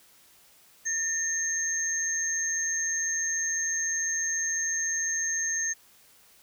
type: tone pair together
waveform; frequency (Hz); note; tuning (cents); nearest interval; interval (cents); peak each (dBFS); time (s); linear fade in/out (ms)
sine; 1815 / 6383; A#6 / G8; -47 / +30; octave + minor seventh; 2177; -32 / -27; 0.85-5.74; 20
effects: white hiss -58 dBFS RMS until 6.42 s